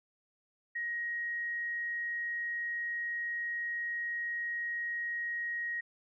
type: tone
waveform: sine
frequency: 1886 Hz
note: A#6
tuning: 20 cents sharp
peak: -33 dBFS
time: 0.75-5.81 s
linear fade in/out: 10 ms
effects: none

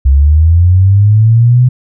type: linear sweep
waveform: sine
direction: up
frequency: 65.41 to 127.5 Hz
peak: -3 dBFS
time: 0.05-1.69 s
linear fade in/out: 10 ms
effects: none

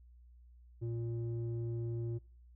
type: tone with low-pass filter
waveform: square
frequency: 116.54 Hz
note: A#2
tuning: in tune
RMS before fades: -38 dBFS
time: 0.81-2.19 s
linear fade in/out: 20 ms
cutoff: 290 Hz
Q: 2.9
effects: noise-tail reverb RT60 0.5 s tail -24 dB re dry + added 60 Hz sine -56 dBFS peak until 2.55 s

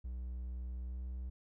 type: tone with pitch glide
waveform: triangle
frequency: 61.74 to 62.82 Hz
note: B1 to B1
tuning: 0 to +30 cents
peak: -37 dBFS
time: 0.04-1.3 s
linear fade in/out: 10 ms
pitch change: +30 cents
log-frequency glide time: 0.87-0.97 s
effects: none

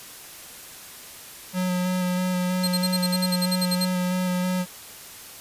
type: tone with vibrato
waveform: square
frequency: 181.9 Hz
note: F#3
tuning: 29 cents flat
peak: -23 dBFS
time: 1.53-4.66 s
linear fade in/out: 50 ms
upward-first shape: square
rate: 3.1 Hz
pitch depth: 12 cents each way
type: tone bursts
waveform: sawtooth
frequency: 4186 Hz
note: C8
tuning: in tune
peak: -20 dBFS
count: 13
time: 2.63-3.853 s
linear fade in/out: 10 ms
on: 47 ms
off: 51 ms
effects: white hiss -42 dBFS RMS until 5.4 s + resampled to 32000 Hz

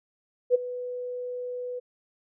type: tone with ADSR envelope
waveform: sine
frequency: 495.1 Hz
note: B4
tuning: 4 cents sharp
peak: -14 dBFS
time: 0.5-1.8 s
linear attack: 46 ms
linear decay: 16 ms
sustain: -17 dB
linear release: 17 ms
effects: none

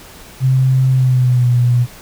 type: tone with pitch glide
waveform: sine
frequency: 130.9 to 122.13 Hz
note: C3 to B2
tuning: +1 to -19 cents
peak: -9 dBFS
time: 0.4-1.87 s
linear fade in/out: 50 ms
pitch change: -120 cents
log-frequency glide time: 0.9-1.52 s
effects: pink hiss -38 dBFS RMS until 2.01 s

